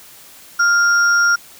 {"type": "tone pair together", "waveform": "sine", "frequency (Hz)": [1400, 5605], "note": ["F6", "F8"], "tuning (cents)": [4, 5], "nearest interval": "2 octaves", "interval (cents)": 2401, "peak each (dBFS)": [-11, -21], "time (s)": [0.59, 1.36], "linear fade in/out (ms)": 10, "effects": ["white hiss -42 dBFS RMS until 1.59 s"]}